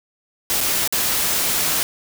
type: noise with dropouts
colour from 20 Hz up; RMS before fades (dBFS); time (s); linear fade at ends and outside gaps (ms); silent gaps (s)
white; -20; 0.5-1.83; 0; 0.606-0.611 / 0.876-0.925
effects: none